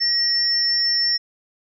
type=tone pair together; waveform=sine; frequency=1896 / 5397 Hz; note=A#6 / E8; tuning=+29 / +40 cents; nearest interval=octave + tritone; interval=1811 cents; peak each=-28 / -17 dBFS; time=0-1.18 s; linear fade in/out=20 ms; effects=none